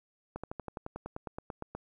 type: slowing click train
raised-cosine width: 1 ms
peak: -24 dBFS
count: 15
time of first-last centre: 0.36-1.75 s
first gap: 76 ms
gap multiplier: 1.04
effects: 11-bit